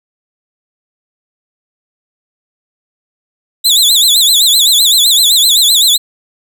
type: tone with vibrato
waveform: sawtooth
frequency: 3729 Hz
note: A#7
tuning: in tune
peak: -3 dBFS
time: 3.64-5.98 s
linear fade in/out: 20 ms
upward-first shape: sine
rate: 7.8 Hz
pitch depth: 180 cents each way
effects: none